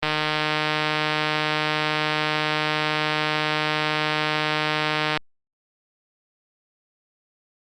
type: click train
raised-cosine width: 0.3 ms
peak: -6 dBFS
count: 788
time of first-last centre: 0.03-5.174 s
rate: 153 Hz
effects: Opus 32 kbps